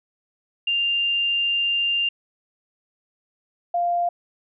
sine tone pair in turn, 2794 / 696.9 Hz, F7 / F5, 0 / -4 cents, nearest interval 2 octaves, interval 2404 cents, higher first, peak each -19 / -19 dBFS, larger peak neither, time 0.67-2.09 / 3.74-4.09 s, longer first, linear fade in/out 5 ms, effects none

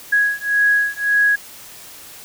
sine beating tone pair, 1661.2 / 1663 Hz, G#6 / G#6, 0 / +2 cents, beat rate 1.8 Hz, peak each -17 dBFS, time 0.12-1.36 s, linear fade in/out 10 ms, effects white hiss -39 dBFS RMS until 2.24 s

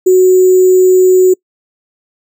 sine tone with sample-and-hold, 370 Hz, F#4, in tune, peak -3 dBFS, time 0.06-1.34 s, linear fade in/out 10 ms, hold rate 7350 Hz, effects noise-tail reverb RT60 0.1 s tail -26 dB re dry

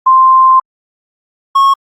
sine / triangle tone pair in turn, 1046.5 / 1093.6 Hz, C6 / C#6, 0 / -24 cents, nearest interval minor second, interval 76 cents, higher second, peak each -3 dBFS, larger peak neither, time 0.06-0.6 / 1.55-1.74 s, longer first, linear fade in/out 10 ms, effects Opus 32 kbps

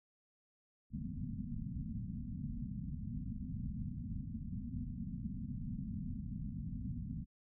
white low-pass noise, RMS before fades -42 dBFS, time 0.9-7.26 s, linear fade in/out 50 ms, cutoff 250 Hz, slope 96 dB/octave, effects none

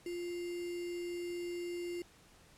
sine tone with sample-and-hold, 349.2 Hz, F4, in tune, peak -37 dBFS, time 0.06-2.02 s, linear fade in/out 2 ms, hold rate 2450 Hz, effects pink hiss -62 dBFS RMS until 2.57 s + low-pass 11000 Hz 12 dB/octave

